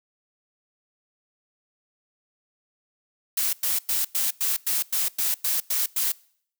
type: noise bursts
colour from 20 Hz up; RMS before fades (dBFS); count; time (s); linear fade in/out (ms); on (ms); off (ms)
blue; -24; 11; 3.37-6.12; 5; 160; 99
effects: noise-tail reverb RT60 0.6 s tail -24 dB re dry